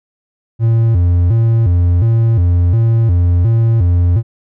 triangle tone with vibrato, 100 Hz, G2, 35 cents sharp, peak -6 dBFS, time 0.59-4.23 s, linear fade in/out 50 ms, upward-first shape square, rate 1.4 Hz, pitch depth 230 cents each way, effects none

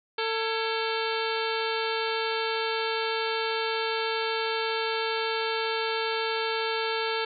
harmonic tone with a mistuned harmonic, 447.9 Hz, A4, 31 cents sharp, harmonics 1 / 2 / 3 / 4 / 5 / 6 / 7 / 8 / 9 / 10, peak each -30 / -33 / -35 / -36 / -37 / -38 / -38 / -39 / -40 / -40 dBFS, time 0.18-7.25 s, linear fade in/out 5 ms, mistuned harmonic 4, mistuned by -130 cents, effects none

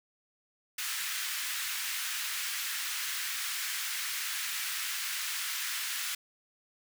pink high-pass noise, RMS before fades -35 dBFS, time 0.78-6.15 s, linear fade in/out 5 ms, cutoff 1500 Hz, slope 24 dB/octave, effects none

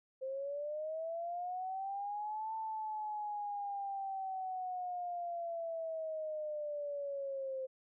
sine linear two-way sweep, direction up then down, 521 to 888 to 521 Hz, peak -37 dBFS, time 0.21-7.67 s, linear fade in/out 20 ms, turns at 2.54 s, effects none

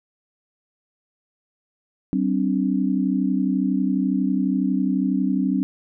sine chord, G suspended fourth, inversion none, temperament equal with one note detuned, 191.63 / 261.6 / 293.7 Hz, G3 / C4 / D4, -39 / 0 / 0 cents, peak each -22 / -22 / -25 dBFS, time 2.13-5.63 s, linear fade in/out 0 ms, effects none

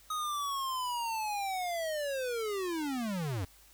square linear sweep, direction down, 1260 to 84 Hz, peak -33 dBFS, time 0.1-3.45 s, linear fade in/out 5 ms, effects added 50 Hz sine -63 dBFS peak until 3.73 s + white hiss -60 dBFS RMS until 3.73 s

